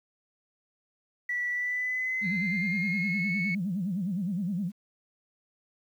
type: tone with pitch glide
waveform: sine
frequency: 1955 to 2207 Hz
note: B6 to C#7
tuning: -18 to -8 cents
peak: -27 dBFS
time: 1.29-3.55 s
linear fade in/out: 5 ms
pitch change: +210 cents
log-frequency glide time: 1.5-3.34 s
type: tone with vibrato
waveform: sine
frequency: 188.1 Hz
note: F#3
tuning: 29 cents sharp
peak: -27 dBFS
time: 2.21-4.72 s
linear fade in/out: 50 ms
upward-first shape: sine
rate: 9.7 Hz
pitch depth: 200 cents each way
effects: tanh soft clip ceiling -21 dBFS + 10-bit